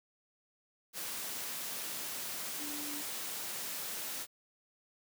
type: tone in noise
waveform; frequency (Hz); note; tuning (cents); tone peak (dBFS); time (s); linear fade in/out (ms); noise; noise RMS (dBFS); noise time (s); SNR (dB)
sine; 293.7; D4; 0; -44; 2.57-3.04; 50; white; -40; 0.93-4.27; -7
effects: high-pass 150 Hz 12 dB/octave